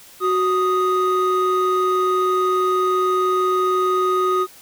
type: tone pair together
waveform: triangle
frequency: 370.7 / 1244.5 Hz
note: F#4 / D#6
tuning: +3 / 0 cents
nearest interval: octave + major sixth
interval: 2097 cents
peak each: -16 dBFS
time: 0.2-4.47 s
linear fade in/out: 50 ms
effects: tanh soft clip ceiling -9 dBFS + white hiss -45 dBFS RMS until 4.61 s